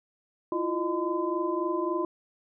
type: tone cluster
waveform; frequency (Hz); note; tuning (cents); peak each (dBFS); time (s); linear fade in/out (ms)
sine; 328.2 / 351.8 / 614 / 1019; E4 / F4 / D#5 / C6; -8 / +13 / -23 / -46; -32 / -29 / -35 / -32; 0.52-2.05; 2
effects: none